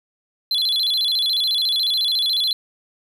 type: tone with vibrato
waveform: triangle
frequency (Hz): 3739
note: A#7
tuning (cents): +4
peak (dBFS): -16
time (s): 0.51-2.53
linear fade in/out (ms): 2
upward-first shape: square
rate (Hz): 14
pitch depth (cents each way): 160
effects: none